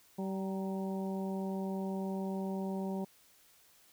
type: harmonic tone with a mistuned harmonic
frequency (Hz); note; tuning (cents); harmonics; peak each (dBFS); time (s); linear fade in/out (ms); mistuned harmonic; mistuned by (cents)
192.3; G3; -33; 1 / 2 / 3 / 4 / 5; -35 / -41 / -45 / -47 / -49; 0.18-3.05; 10; 5; -48
effects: white hiss -64 dBFS RMS until 3.92 s